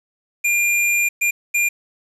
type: tone bursts at uneven times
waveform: square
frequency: 2400 Hz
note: D7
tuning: 37 cents sharp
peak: -16 dBFS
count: 3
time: 0.44-1.09 / 1.21-1.31 / 1.54-1.69 s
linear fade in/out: 10 ms
effects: resampled to 32000 Hz + 8-bit